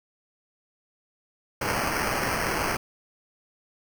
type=noise with sample-and-hold; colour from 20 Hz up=white; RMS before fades=-27 dBFS; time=1.61-2.77 s; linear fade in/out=5 ms; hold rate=3675 Hz; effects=none